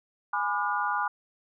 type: chord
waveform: sine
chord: G# diminished seventh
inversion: none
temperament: just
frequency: 830.6 / 996.7 / 1196.1 / 1435.3 Hz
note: G#5 / B5 / D6 / F6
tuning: 0 / +16 / +31 / +47 cents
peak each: -31 dBFS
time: 0.33-1.08 s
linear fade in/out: 5 ms
effects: none